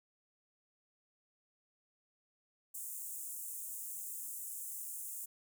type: high-pass noise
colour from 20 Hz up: pink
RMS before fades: -44 dBFS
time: 2.74-5.26 s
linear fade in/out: 10 ms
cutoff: 7300 Hz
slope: 48 dB/octave
effects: none